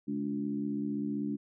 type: harmonic tone with a mistuned harmonic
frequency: 70.5 Hz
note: C#2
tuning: 30 cents sharp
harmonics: 2 / 3 / 4 / 5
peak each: -45 / -34 / -34 / -43 dBFS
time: 0.07-1.37 s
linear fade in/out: 20 ms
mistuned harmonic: 4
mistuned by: +31 cents
effects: none